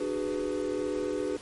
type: chord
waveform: triangle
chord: G# half-diminished seventh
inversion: second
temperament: just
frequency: 299 / 373.8 / 415.3 / 498.4 Hz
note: D4 / F#4 / G#4 / B4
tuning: +31 / +18 / 0 / +16 cents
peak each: -32 dBFS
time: 0-1.37 s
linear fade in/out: 5 ms
effects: pink hiss -47 dBFS RMS until 1.41 s + MP3 48 kbps